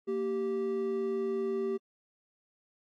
triangle tone pair together, 231.3 / 389.4 Hz, A#3 / G4, -13 / -12 cents, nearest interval major sixth, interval 901 cents, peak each -35 / -28 dBFS, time 0.07-1.78 s, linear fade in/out 20 ms, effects AAC 48 kbps

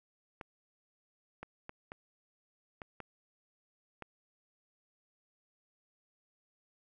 clicks, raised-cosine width 0.5 ms, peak -28 dBFS, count 7, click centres 0.412 / 1.43 / 1.694 / 1.919 / 2.818 / 3.003 / 4.023 s, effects none

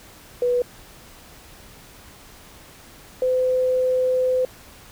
sine tone pair in turn, 490 / 509.9 Hz, B4 / C5, -14 / -45 cents, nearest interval minor second, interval 69 cents, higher second, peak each -17 dBFS, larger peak neither, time 0.42-0.62 / 3.22-4.45 s, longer second, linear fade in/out 2 ms, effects pink hiss -46 dBFS RMS until 4.91 s

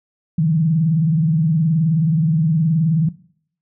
sine tone with vibrato, 160 Hz, D#3, 49 cents sharp, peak -13 dBFS, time 0.38-3.09 s, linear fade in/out 5 ms, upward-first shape triangle, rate 19 Hz, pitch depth 190 cents each way, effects noise-tail reverb RT60 0.6 s tail -19 dB re dry

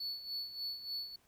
triangle tone with tremolo, 4435 Hz, C#8, in tune, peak -35 dBFS, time 0-1.16 s, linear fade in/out 5 ms, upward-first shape sine, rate 3.4 Hz, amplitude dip 70%, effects pink hiss -70 dBFS RMS until 1.27 s

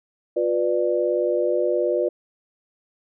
sine chord, B diminished, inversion second, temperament just, 355.6 / 493.9 / 592.7 Hz, F4 / B4 / D5, +31 / 0 / +16 cents, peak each -23 dBFS, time 0.36-2.09 s, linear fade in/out 10 ms, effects none

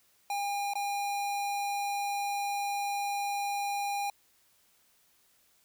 square tone with dropouts, 808 Hz, G#5, 48 cents flat, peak -31 dBFS, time 0.3-4.1 s, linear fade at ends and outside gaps 2 ms, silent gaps 0.736-0.754 s, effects white hiss -67 dBFS RMS until 5.64 s

